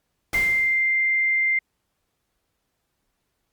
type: noise with exponential decay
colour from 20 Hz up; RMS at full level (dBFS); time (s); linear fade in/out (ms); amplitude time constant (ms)
pink; -30; 0.33-1.07; 2; 160
type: tone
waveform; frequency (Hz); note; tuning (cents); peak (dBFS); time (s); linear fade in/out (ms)
sine; 2093; C7; 0; -18; 0.34-1.59; 5
effects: pink hiss -75 dBFS RMS until 3.52 s + Opus 48 kbps